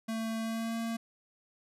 square tone with pitch glide, 224 to 228.4 Hz, A3 to A#3, +31 to -35 cents, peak -33 dBFS, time 0.08-0.97 s, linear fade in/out 10 ms, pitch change +34 cents, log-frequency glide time 0.39-0.77 s, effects resampled to 32000 Hz

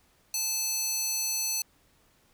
square tone with high-pass filter, 870 Hz, A5, 20 cents flat, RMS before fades -30 dBFS, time 0.34-1.62 s, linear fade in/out 2 ms, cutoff 5500 Hz, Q 1.6, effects pink hiss -65 dBFS RMS until 2.33 s

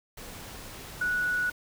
sine tone in noise, 1470 Hz, F#6, 12 cents flat, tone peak -25 dBFS, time 1.01-1.5 s, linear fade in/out 5 ms, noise pink, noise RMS -43 dBFS, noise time 0.17-1.52 s, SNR +15 dB, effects none

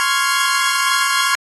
sawtooth chord, Db major seventh, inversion third, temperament equal, 1046.5 / 1108.7 / 1396.9 / 1661.2 Hz, C6 / Db6 / F6 / Ab6, 0 / 0 / 0 / 0 cents, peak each -17 dBFS, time 0-1.35 s, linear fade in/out 0 ms, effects AAC 32 kbps

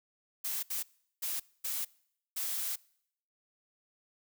blue noise bursts at uneven times, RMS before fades -35 dBFS, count 5, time 0.44-0.63 / 0.7-0.83 / 1.22-1.4 / 1.64-1.85 / 2.36-2.76 s, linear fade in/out 10 ms, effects noise-tail reverb RT60 0.7 s tail -24 dB re dry

